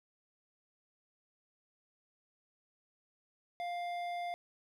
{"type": "tone with hard clipping", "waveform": "triangle", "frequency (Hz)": 700, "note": "F5", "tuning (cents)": 4, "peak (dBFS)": -38, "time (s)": [3.6, 4.34], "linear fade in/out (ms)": 0, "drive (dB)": 14, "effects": []}